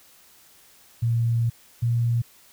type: tone pair in turn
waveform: sine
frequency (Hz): 116.5 / 117.99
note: A#2 / A#2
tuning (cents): -1 / +21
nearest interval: unison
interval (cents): 22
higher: second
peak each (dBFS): -19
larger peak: neither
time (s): 1.02-1.5 / 1.82-2.22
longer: first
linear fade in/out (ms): 10
effects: white hiss -54 dBFS RMS until 2.52 s